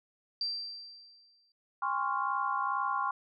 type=tone with exponential decay; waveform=sine; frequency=4699 Hz; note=D8; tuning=in tune; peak=-29 dBFS; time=0.41-1.52 s; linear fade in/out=2 ms; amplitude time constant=240 ms
type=chord; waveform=sine; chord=Db major seventh; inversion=second; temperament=equal with one note detuned; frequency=809.8 / 1046.5 / 1108.7 / 1396.9 Hz; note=Ab5 / C6 / Db6 / F6; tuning=-44 / 0 / 0 / 0 cents; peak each=-36 / -33 / -33 / -37 dBFS; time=1.82-3.11 s; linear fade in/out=5 ms
effects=none